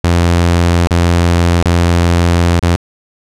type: tone with dropouts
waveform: sawtooth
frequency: 86.1 Hz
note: F2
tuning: 24 cents flat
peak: -4 dBFS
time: 0.04-2.76 s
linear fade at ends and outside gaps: 0 ms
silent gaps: 0.871-0.908 / 1.626-1.657 / 2.595-2.627 s
effects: low-pass 9000 Hz 12 dB/octave